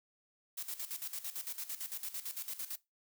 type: noise with tremolo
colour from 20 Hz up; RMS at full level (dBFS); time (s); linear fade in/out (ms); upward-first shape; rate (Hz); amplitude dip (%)
blue; -40; 0.57-2.76; 10; square; 8.9; 75
effects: noise-tail reverb RT60 0.2 s tail -20 dB re dry